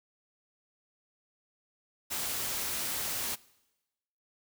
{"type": "noise", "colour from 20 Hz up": "white", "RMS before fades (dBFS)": -34, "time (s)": [2.1, 3.36], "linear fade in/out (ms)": 20, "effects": ["noise-tail reverb RT60 1.0 s tail -22 dB re dry"]}